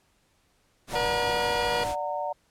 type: noise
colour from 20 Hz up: pink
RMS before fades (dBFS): -36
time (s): 0.87-1.96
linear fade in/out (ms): 50
type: chord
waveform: sine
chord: D augmented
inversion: none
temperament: just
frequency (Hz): 587.3 / 734.2 / 917.7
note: D5 / F#5 / A#5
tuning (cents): 0 / -14 / -27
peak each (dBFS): -32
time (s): 0.93-2.33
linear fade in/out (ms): 10
type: harmonic tone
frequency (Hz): 480.8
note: B4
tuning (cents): -46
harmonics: 1 / 2 / 3 / 4 / 5 / 6 / 7 / 9 / 10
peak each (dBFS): -30 / -33 / -35 / -36 / -37 / -38 / -38 / -40 / -40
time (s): 0.95-1.84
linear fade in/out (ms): 5
effects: pink hiss -67 dBFS RMS until 2.5 s + low-pass 11000 Hz 12 dB/octave